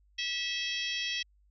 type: harmonic tone with a mistuned harmonic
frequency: 651 Hz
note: E5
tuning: 22 cents flat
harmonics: 3 / 4 / 5 / 6 / 7 / 8 / 9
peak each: -39 / -37 / -35 / -42 / -44 / -41 / -47 dBFS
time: 0.18-1.23 s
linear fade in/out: 10 ms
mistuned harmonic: 8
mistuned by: +46 cents
effects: added 50 Hz sine -62 dBFS peak until 1.5 s